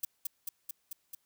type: noise with echo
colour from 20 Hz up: violet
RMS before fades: -32 dBFS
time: 0.03-0.05 s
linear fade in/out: 5 ms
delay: 220 ms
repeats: 5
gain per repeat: -2 dB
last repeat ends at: 1.15 s
effects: white hiss -75 dBFS RMS until 1.25 s

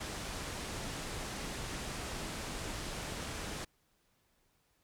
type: low-pass noise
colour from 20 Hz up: pink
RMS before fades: -41 dBFS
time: 0-3.65 s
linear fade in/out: 10 ms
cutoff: 9900 Hz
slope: 24 dB/octave
effects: pink hiss -74 dBFS RMS until 4.83 s

